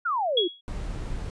sine exponential sweep, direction down, 1480 to 329.6 Hz, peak -23 dBFS, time 0.05-0.48 s, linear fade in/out 10 ms
sine tone with exponential decay, 3332 Hz, G#7, 5 cents sharp, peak -17 dBFS, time 0.37-0.61 s, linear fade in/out 5 ms, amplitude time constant 52 ms
brown noise, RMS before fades -32 dBFS, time 0.68-1.3 s, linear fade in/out 0 ms
effects resampled to 22050 Hz

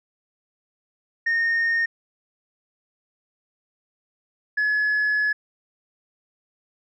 sine tone pair in turn, 1840 / 1701.2 Hz, A#6 / G#6, -23 / +41 cents, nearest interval minor second, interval 136 cents, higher first, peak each -17 dBFS, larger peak neither, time 1.26-1.86 / 4.57-5.33 s, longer second, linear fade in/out 10 ms, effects tanh soft clip ceiling -17 dBFS

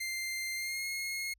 sawtooth tone with pitch glide, 2093 to 2157 Hz, C7 to C#7, 0 to -48 cents, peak -31 dBFS, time 0-1.34 s, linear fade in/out 10 ms, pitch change +52 cents, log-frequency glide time 0.56-0.86 s, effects added 50 Hz sine -65 dBFS peak until 1.38 s

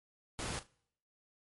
pink noise with echo, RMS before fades -39 dBFS, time 0.39-0.59 s, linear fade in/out 0 ms, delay 38 ms, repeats 2, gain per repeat -14 dB, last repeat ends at 0.666 s, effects noise-tail reverb RT60 0.7 s tail -25 dB re dry + MP3 48 kbps

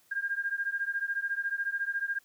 sine beating tone pair, 1605 / 1619 Hz, G6 / G#6, +40 / -45 cents, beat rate 14 Hz, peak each -32 / -33 dBFS, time 0.11-2.19 s, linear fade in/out 10 ms, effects white hiss -65 dBFS RMS until 2.24 s

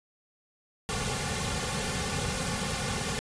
pink noise with comb filter, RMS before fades -31 dBFS, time 0.89-3.19 s, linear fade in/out 0 ms, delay 3.1 ms, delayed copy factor -0.9, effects resampled to 22050 Hz

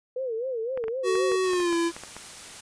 sine tone with vibrato, 484.9 Hz, B4, 32 cents flat, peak -27 dBFS, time 0.16-1.36 s, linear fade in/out 5 ms, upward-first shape sine, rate 3.9 Hz, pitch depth 160 cents each way
clicks, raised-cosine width 0.5 ms, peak -23 dBFS, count 11, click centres 0.775 / 0.84 / 0.882 / 1.154 / 1.318 / 1.534 / 1.602 / 1.728 / 1.965 / 2.036 / 2.166 s
square tone with pitch glide, 374.5 to 337.5 Hz, F#4 to E4, +21 to +41 cents, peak -23 dBFS, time 1.03-1.92 s, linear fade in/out 50 ms, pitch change -180 cents, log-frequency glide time 1.44-1.75 s
white noise, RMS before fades -42 dBFS, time 1.43-2.61 s, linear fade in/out 10 ms
effects resampled to 22050 Hz

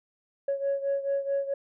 sine beating tone pair, 554 / 558.6 Hz, C#5 / C#5, -1 / +13 cents, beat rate 4.6 Hz, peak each -26 / -30 dBFS, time 0.48-1.54 s, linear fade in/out 5 ms, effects tanh soft clip ceiling -21 dBFS

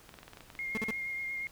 clicks, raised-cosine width 0.3 ms, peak -32 dBFS, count 10, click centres 0.092 / 0.141 / 0.188 / 0.231 / 0.28 / 0.334 / 0.372 / 0.407 / 0.502 / 0.552 s
sine tone with vibrato, 2131 Hz, C7, 31 cents sharp, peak -34 dBFS, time 0.59-1.47 s, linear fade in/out 0 ms, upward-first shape sine, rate 8.5 Hz, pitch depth 16 cents each way
30% pulse tone bursts, 219.7 Hz, A3, 2 cents flat, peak -30 dBFS, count 3, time 0.75-0.907 s, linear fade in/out 0 ms, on 23 ms, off 44 ms
effects pink hiss -57 dBFS RMS until 1.51 s

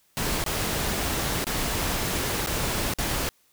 pink noise with dropouts, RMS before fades -27 dBFS, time 0.17-3.29 s, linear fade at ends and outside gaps 0 ms, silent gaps 0.44-0.463 / 1.442-1.468 / 2.462-2.472 / 2.937-2.986 s, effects white hiss -64 dBFS RMS until 3.52 s

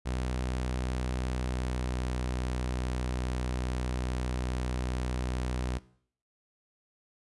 sawtooth tone with pitch glide, 62.8 to 62.4 Hz, B1 to B1, +30 to +19 cents, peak -26 dBFS, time 0.05-5.79 s, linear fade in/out 20 ms, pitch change -11 cents, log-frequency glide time 1.36-1.9 s, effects noise-tail reverb RT60 0.6 s tail -20 dB re dry + resampled to 24000 Hz

